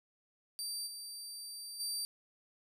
25% pulse tone with level steps, 4667 Hz, D8, 12 cents flat, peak -33 / -39 / -31 dBFS, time 0.59-2.05 s, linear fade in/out 0 ms, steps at 0.86 / 1.79 s, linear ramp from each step 20 ms, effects none

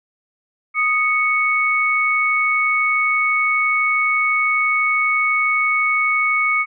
sine tone pair together, 1244.2 / 2217 Hz, D#6 / C#7, 0 / 0 cents, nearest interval minor seventh, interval 1000 cents, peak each -20 / -16 dBFS, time 0.74-6.66 s, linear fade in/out 50 ms, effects none

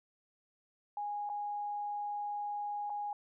sine tone with dropouts, 825 Hz, G#5, 12 cents flat, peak -35 dBFS, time 0.97-3.13 s, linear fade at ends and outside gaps 2 ms, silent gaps 1.292-1.298 / 2.897-2.901 s, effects none

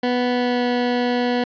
20% pulse tone with pitch glide, 246.9 to 244.8 Hz, B3 to B3, 0 to -15 cents, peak -13 dBFS, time 0.03-1.44 s, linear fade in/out 5 ms, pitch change -15 cents, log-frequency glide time 0.29-0.65 s, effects resampled to 11025 Hz + 8-bit

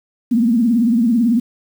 sine tone with vibrato, 233.1 Hz, A#3, in tune, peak -11 dBFS, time 0.31-1.4 s, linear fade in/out 10 ms, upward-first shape triangle, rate 18 Hz, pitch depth 160 cents each way, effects 7-bit

